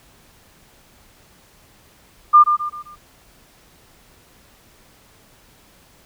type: tone with echo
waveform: sine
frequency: 1200 Hz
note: D6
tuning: 37 cents sharp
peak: -5 dBFS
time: 2.33-2.44 s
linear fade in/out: 20 ms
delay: 130 ms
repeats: 4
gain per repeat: -8 dB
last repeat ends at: 2.96 s
effects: pink hiss -52 dBFS RMS until 6.05 s